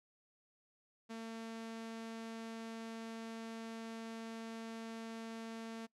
sawtooth tone, 226.2 Hz, A3, 48 cents sharp, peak -40 dBFS, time 1.09-5.87 s, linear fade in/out 20 ms, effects noise-tail reverb RT60 0.1 s tail -23 dB re dry + low-pass 8000 Hz 12 dB/octave

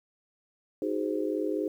sine chord, Ab dominant seventh, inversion second, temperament just, 311.5 / 373.8 / 415.3 / 519.1 Hz, Eb4 / Gb4 / Ab4 / C5, +2 / +18 / 0 / -14 cents, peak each -31 / -34 / -32 / -35 dBFS, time 0.82-1.68 s, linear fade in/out 2 ms, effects 10-bit

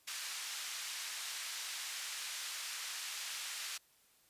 white band-pass noise, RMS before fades -43 dBFS, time 0.07-3.78 s, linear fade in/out 10 ms, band 1400 to 6900 Hz, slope 12 dB/octave, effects white hiss -69 dBFS RMS until 4.29 s + resampled to 32000 Hz

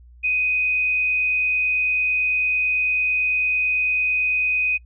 sine tone with frequency modulation, 2500 Hz, D#7, 8 cents sharp, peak -18 dBFS, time 0.23-4.78 s, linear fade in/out 20 ms, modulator 69 Hz, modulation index 0.41, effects noise-tail reverb RT60 0.1 s tail -24 dB re dry + added 60 Hz sine -44 dBFS peak until 4.85 s

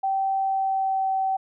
sine tone with pitch glide, 775 to 767.4 Hz, G5 to G5, -20 to -37 cents, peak -21 dBFS, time 0.03-1.37 s, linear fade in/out 10 ms, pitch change -17 cents, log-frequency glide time 0.37-1.14 s, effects none

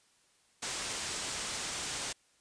white low-pass noise, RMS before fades -38 dBFS, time 0.62-2.13 s, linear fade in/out 10 ms, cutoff 9100 Hz, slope 48 dB/octave, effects white hiss -68 dBFS RMS until 2.4 s + resampled to 22050 Hz

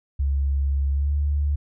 sine tone with pitch glide, 69.3 to 72.45 Hz, C#2 to D2, 0 to -23 cents, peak -19 dBFS, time 0.19-1.56 s, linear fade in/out 10 ms, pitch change +77 cents, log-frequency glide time 0.92-1.13 s, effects none

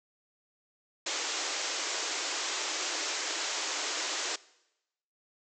white band-pass noise, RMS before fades -34 dBFS, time 1.06-4.36 s, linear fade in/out 5 ms, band 290 to 7500 Hz, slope 96 dB/octave, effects noise-tail reverb RT60 0.9 s tail -21 dB re dry

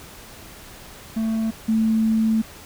triangle / sine tone pair in turn, 222.5 / 221.5 Hz, A3 / A3, +20 / +12 cents, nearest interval unison, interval 8 cents, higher first, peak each -18 / -16 dBFS, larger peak second, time 1.16-1.51 / 1.68-2.42 s, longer second, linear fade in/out 10 ms, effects pink hiss -42 dBFS RMS until 2.65 s

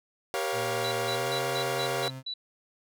sawtooth chord, G half-diminished seventh, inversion none, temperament equal with one note detuned, 392 / 476.5 / 554.4 / 698.5 Hz, G4 / Bb4 / Db5 / F5, 0 / +38 / 0 / 0 cents, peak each -30 dBFS, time 0.34-2.08 s, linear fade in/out 0 ms
35% pulse tone with pitch glide, 117.9 to 131.58 Hz, A#2 to C3, +20 to +10 cents, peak -36 dBFS, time 0.52-2.23 s, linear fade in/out 50 ms, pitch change +190 cents, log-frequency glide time 1.07-1.32 s
sine tone bursts, 3951 Hz, B7, in tune, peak -32 dBFS, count 7, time 0.84-2.339 s, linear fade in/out 5 ms, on 77 ms, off 160 ms
effects none

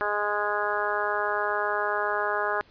harmonic tone, 207.3 Hz, G#3, 3 cents flat, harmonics 2 / 3 / 4 / 5 / 6 / 7 / 8, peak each -32 / -32 / -32 / -32 / -32 / -32 / -32 dBFS, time 0.01-2.61 s, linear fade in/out 0 ms, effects pink hiss -57 dBFS RMS until 2.7 s + resampled to 11025 Hz

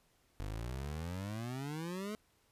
25% pulse exponential sweep, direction up, 47.93 to 217.9 Hz, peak -35 dBFS, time 0.4-2.15 s, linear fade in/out 0 ms, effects pink hiss -72 dBFS RMS until 2.51 s + resampled to 32000 Hz

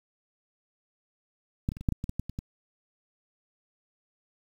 clicks, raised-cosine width 5 ms, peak -14 / -24 / -29 / -26 / -11 / -16 / -20 / -19 / -17 / -24 / -21 dBFS, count 11, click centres 1.689 / 1.719 / 1.769 / 1.81 / 1.888 / 1.923 / 2.041 / 2.094 / 2.196 / 2.296 / 2.389 s, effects 8-bit

